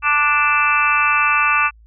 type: harmonic tone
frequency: 293.7 Hz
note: D4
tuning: in tune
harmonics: 3 / 4 / 5 / 6 / 7 / 8 / 9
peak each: -25 / -17 / -20 / -28 / -29 / -22 / -18 dBFS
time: 0.02-1.71 s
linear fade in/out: 50 ms
effects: added 55 Hz sine -44 dBFS peak until 1.86 s